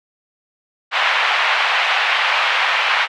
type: band-pass noise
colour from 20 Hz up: white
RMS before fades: -17 dBFS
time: 0.91-3.08 s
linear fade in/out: 50 ms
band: 720 to 2900 Hz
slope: 24 dB/octave
effects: none